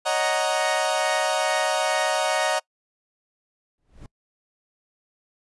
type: chord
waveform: sawtooth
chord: D# minor seventh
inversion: third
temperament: equal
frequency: 554.4 / 622.3 / 740 / 932.3 Hz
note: C#5 / D#5 / F#5 / A#5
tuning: 0 / 0 / 0 / 0 cents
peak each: -25 / -21 / -22 / -24 dBFS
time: 0.05-2.6 s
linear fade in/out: 20 ms
type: noise with exponential growth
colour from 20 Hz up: brown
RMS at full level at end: -37 dBFS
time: 3.78-4.06 s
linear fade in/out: 1 ms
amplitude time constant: 59 ms
effects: noise-tail reverb RT60 0.1 s tail -25 dB re dry + resampled to 24000 Hz